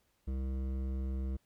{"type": "tone with hard clipping", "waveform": "triangle", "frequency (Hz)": 65.8, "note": "C2", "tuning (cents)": 10, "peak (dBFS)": -35, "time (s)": [0.27, 1.37], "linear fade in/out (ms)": 10, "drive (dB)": 16, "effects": ["pink hiss -75 dBFS RMS until 1.45 s"]}